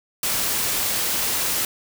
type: noise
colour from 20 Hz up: white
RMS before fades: -23 dBFS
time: 0.23-1.65 s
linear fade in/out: 2 ms
effects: none